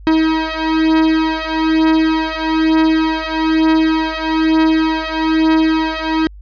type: beating tone pair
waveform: 45% pulse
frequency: 318 / 319.1 Hz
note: D#4 / D#4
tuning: +38 / +44 cents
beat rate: 1.1 Hz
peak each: -15 dBFS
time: 0.07-6.27 s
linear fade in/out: 0 ms
effects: added 50 Hz sine -33 dBFS peak until 6.41 s + resampled to 11025 Hz